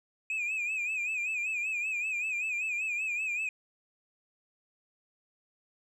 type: tone with vibrato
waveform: sine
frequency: 2500 Hz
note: D#7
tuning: 8 cents sharp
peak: -27 dBFS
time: 0.3-3.49 s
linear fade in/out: 2 ms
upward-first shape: sine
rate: 5.2 Hz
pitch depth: 90 cents each way
effects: tanh soft clip ceiling -29 dBFS